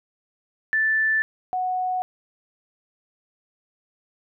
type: tone pair in turn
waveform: sine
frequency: 1760 / 737.4 Hz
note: A6 / F#5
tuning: 0 / -6 cents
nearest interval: octave + minor third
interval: 1506 cents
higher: first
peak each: -18 / -22 dBFS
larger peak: first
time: 0.73-1.22 / 1.53-2.02 s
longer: neither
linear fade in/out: 0 ms
effects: none